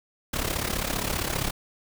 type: noise with amplitude modulation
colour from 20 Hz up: pink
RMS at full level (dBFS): -25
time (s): 0.33-1.51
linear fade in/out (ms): 10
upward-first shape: sine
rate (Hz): 35.1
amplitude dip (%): 75
effects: none